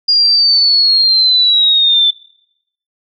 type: linear sweep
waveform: sine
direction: down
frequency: 4839 to 3511 Hz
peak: -7 dBFS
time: 0.08-2.11 s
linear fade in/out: 10 ms
effects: noise-tail reverb RT60 0.8 s tail -24 dB re dry